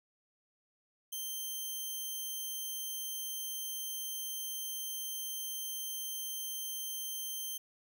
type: tone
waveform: 5% pulse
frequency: 3136 Hz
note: G7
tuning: in tune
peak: -29 dBFS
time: 1.12-7.58 s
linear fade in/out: 10 ms
effects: none